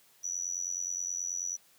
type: tone with amplitude modulation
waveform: sine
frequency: 5920 Hz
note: F#8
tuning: in tune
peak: -28 dBFS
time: 0.23-1.57 s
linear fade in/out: 20 ms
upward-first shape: sine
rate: 89.4 Hz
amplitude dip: 100%
effects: white hiss -63 dBFS RMS until 1.78 s + high-pass 100 Hz 12 dB/octave